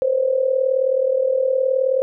sine tone with amplitude modulation, 523.3 Hz, C5, in tune, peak -12 dBFS, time 0.02-2.02 s, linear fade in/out 0 ms, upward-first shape sine, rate 39.1 Hz, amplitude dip 75%, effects none

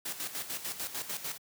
white noise with tremolo, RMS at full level -36 dBFS, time 0.05-1.38 s, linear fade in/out 10 ms, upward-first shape square, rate 6.7 Hz, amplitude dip 65%, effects high-pass 100 Hz 12 dB/octave

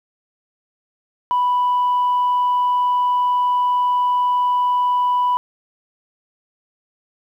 sine tone, 987.8 Hz, B5, in tune, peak -13 dBFS, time 1.31-5.37 s, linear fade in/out 0 ms, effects tanh soft clip ceiling -12 dBFS + 9-bit

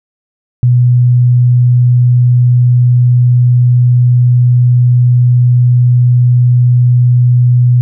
sine tone, 123.1 Hz, B2, 5 cents flat, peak -4 dBFS, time 0.63-7.81 s, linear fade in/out 0 ms, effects none

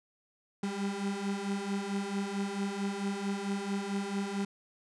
35% pulse beating tone pair, 196 / 200.5 Hz, G3 / G3, 0 / +39 cents, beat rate 4.5 Hz, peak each -35 / -32 dBFS, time 0.63-4.45 s, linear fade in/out 5 ms, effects resampled to 22050 Hz

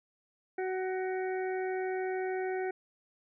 harmonic tone, 373.9 Hz, F#4, 18 cents sharp, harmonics 1 / 2 / 4 / 5 / 6, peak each -32 / -38 / -44 / -46 / -48 dBFS, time 0.58-2.71 s, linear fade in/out 5 ms, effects none

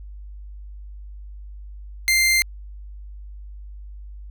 sawtooth tone, 2093 Hz, C7, in tune, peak -12 dBFS, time 2.08-2.42 s, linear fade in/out 0 ms, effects added 50 Hz sine -35 dBFS peak until 4.3 s

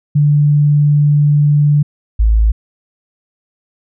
sine tone pair in turn, 146.83 / 54.46 Hz, D3 / A1, 0 / -17 cents, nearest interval octave + perfect fourth, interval 1717 cents, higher first, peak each -7 dBFS, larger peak neither, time 0.15-1.83 / 2.19-2.52 s, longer first, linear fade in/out 10 ms, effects none

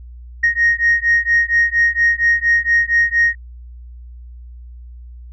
sine beating tone pair, 1864.7 / 1869 Hz, A#6 / A#6, 0 / +4 cents, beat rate 4.3 Hz, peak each -14 dBFS, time 0.43-3.35 s, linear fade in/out 10 ms, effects tanh soft clip ceiling -6 dBFS + added 60 Hz sine -33 dBFS peak until 5.32 s

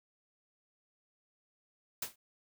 white noise with exponential decay, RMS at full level -32 dBFS, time 2.02-2.16 s, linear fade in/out 5 ms, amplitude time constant 29 ms, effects none

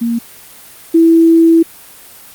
sine tone pair in turn, 233.1 / 329.7 Hz, A#3 / E4, 0 / 0 cents, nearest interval tritone, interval 600 cents, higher second, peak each -12 / -4 dBFS, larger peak second, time 0.01-0.19 / 0.94-1.63 s, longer second, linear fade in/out 10 ms, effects white hiss -37 dBFS RMS until 2.34 s + Opus 32 kbps

